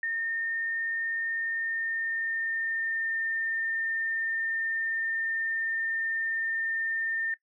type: tone with pitch glide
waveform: sine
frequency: 1824 to 1809.3 Hz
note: A#6 to A6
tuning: -38 to +48 cents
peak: -28 dBFS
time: 0.03-7.34 s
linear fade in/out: 2 ms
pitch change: -14 cents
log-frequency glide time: 1.31-3.2 s
effects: noise-tail reverb RT60 0.1 s tail -18 dB re dry